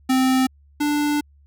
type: tone pair in turn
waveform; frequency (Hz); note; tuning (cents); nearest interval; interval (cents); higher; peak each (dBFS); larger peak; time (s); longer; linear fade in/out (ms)
square; 260.2 / 294.4; C4 / D4; -9 / +4; major second; 213; second; -16 / -19; first; 0.09-0.47 / 0.8-1.21; second; 10
effects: added 71 Hz sine -50 dBFS peak until 1.46 s